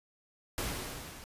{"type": "noise with level ramp", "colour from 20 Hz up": "pink", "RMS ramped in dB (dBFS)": [-34, -49], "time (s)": [0.58, 1.24], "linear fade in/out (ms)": 0, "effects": ["resampled to 32000 Hz"]}